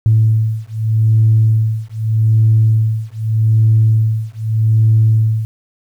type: beating tone pair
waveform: sine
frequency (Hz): 110 / 110.82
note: A2 / A2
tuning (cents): 0 / +13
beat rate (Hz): 0.82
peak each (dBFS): -12 / -12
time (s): 0.06-5.45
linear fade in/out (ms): 0
effects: tanh soft clip ceiling -2 dBFS + 8-bit